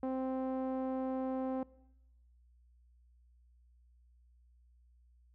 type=tone with low-pass filter; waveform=sawtooth; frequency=261.2 Hz; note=C4; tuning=3 cents flat; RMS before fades=-36 dBFS; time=0.03-1.63 s; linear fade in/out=2 ms; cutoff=730 Hz; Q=1.3; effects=noise-tail reverb RT60 0.9 s tail -22 dB re dry + added 60 Hz sine -62 dBFS peak until 5.34 s